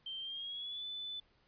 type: tone with pitch glide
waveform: sine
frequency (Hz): 3136 to 3500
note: G7 to A7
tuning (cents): 0 to -10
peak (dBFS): -40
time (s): 0.06-1.2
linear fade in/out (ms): 5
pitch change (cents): +190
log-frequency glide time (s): 0.2-0.85
effects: pink hiss -71 dBFS RMS until 1.47 s + resampled to 11025 Hz